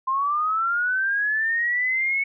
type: linear sweep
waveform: sine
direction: up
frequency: 1041 to 2217 Hz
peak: -20 dBFS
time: 0.07-2.24 s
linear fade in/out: 10 ms
effects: none